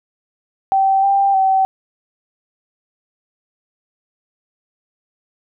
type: tone with pitch steps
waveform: sine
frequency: 775 / 790 / 767 Hz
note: G5 / G5 / G5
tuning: -20 / +13 / -38 cents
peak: -11 dBFS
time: 0.72-1.65 s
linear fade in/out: 0 ms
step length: 310 ms
effects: none